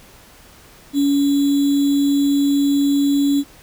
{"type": "tone with sample-and-hold", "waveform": "sine", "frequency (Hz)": 282.4, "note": "C#4", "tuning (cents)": 32, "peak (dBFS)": -13, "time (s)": [0.93, 3.44], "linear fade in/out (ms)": 50, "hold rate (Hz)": 3675, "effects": ["pink hiss -46 dBFS RMS until 3.62 s"]}